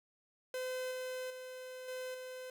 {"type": "tone with level steps", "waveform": "45% pulse", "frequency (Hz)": 511, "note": "C5", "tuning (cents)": -41, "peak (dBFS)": [-37, -39, -45, -40, -44], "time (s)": [0.54, 2.5], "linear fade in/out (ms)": 2, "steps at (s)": [0.91, 1.3, 1.88, 2.14], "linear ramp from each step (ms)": 5, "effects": []}